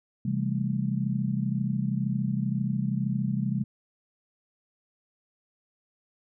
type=chord; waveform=sine; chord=A minor seventh; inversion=first; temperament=just; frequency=132 / 165 / 198 / 220 Hz; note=C3 / E3 / G3 / A3; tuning=+16 / +2 / +18 / 0 cents; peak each=-29 / -33 / -29 / -33 dBFS; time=0.25-3.64 s; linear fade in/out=5 ms; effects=none